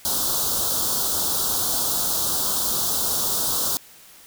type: band-stop noise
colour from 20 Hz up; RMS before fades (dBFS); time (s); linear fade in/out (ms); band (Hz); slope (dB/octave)
white; -23; 0.05-3.77; 0; 1400 to 3400; 48
effects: white hiss -48 dBFS RMS until 4.26 s